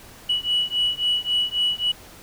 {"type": "beating tone pair", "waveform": "sine", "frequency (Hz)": [2938, 2941.7], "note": ["F#7", "F#7"], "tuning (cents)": [-13, -11], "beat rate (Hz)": 3.7, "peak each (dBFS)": -22, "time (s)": [0.29, 1.92], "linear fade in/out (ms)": 10, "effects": ["tanh soft clip ceiling -14 dBFS", "pink hiss -45 dBFS RMS until 2.22 s"]}